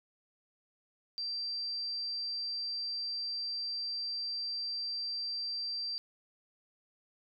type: tone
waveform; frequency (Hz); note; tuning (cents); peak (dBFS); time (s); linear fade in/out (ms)
sine; 4700; D8; +1; -34; 1.18-5.98; 0
effects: none